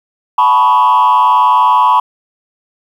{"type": "tone with frequency modulation", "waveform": "sine", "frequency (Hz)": 990, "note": "B5", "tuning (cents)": 4, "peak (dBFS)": -4, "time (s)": [0.38, 2], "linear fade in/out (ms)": 5, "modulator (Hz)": 119, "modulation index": 1, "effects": ["tanh soft clip ceiling -4 dBFS", "7-bit"]}